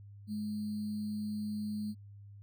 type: tone with sample-and-hold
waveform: sine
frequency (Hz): 210.6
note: G#3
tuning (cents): +24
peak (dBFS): -34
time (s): 0.27-1.95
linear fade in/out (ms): 50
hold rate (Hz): 4410
effects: added 101 Hz sine -49 dBFS peak until 2.42 s